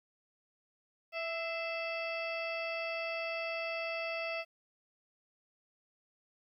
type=harmonic tone with a mistuned harmonic; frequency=659.3 Hz; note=E5; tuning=in tune; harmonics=1 / 2 / 3 / 4 / 5 / 7 / 8; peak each=-38 / -45 / -44 / -39 / -52 / -50 / -54 dBFS; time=1.12-4.45 s; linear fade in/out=50 ms; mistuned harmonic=3; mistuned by=+57 cents; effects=12-bit